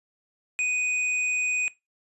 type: tone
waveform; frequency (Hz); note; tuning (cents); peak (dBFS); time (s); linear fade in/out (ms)
square; 2489; D#7; 0; -24; 0.59-1.68; 0
effects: noise-tail reverb RT60 0.2 s tail -19 dB re dry + resampled to 24000 Hz